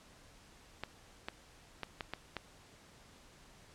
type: clicks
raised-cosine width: 0.3 ms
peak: -22 dBFS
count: 6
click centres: 0.836 / 1.285 / 1.833 / 2.008 / 2.136 / 2.367 s
effects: pink hiss -60 dBFS RMS until 3.74 s + low-pass 9000 Hz 12 dB/octave